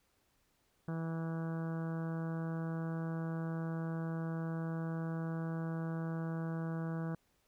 harmonic tone, 163.6 Hz, E3, 13 cents flat, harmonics 1 / 2 / 3 / 4 / 5 / 6 / 7 / 8 / 9 / 10, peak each -36 / -45 / -48 / -51 / -54 / -57 / -54 / -58 / -54 / -60 dBFS, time 0.88-7.15 s, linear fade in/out 2 ms, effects pink hiss -75 dBFS RMS until 7.47 s

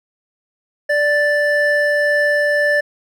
triangle tone pair together, 587.3 / 1760 Hz, D5 / A6, 0 / 0 cents, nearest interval octave + perfect fifth, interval 1900 cents, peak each -14 dBFS, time 0.89-2.81 s, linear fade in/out 10 ms, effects none

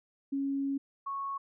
sine tone pair in turn, 275.9 / 1103.6 Hz, C#4 / C#6, -8 / -8 cents, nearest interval 2 octaves, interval 2400 cents, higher second, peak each -29 / -33 dBFS, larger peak first, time 0.32-0.78 / 1.06-1.38 s, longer first, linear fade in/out 10 ms, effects none

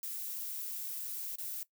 violet noise with dropouts, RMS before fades -40 dBFS, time 0.03-1.63 s, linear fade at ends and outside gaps 1 ms, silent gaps 1.356-1.384 s, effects noise-tail reverb RT60 0.1 s tail -18 dB re dry

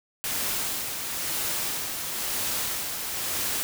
white noise with tremolo, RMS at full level -28 dBFS, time 0.24-3.63 s, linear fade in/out 0 ms, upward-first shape sine, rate 1 Hz, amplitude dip 40%, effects none

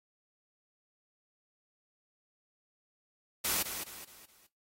white noise with echo, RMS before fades -31 dBFS, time 3.44-3.63 s, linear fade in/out 10 ms, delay 210 ms, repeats 4, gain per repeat -8 dB, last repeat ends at 4.47 s, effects noise-tail reverb RT60 0.2 s tail -18 dB re dry + AAC 48 kbps

